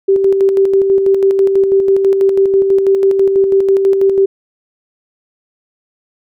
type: tone with tremolo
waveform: sine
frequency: 389.8 Hz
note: G4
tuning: 10 cents flat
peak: -6 dBFS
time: 0.08-4.26 s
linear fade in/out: 10 ms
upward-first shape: square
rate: 6.1 Hz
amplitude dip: 40%
effects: none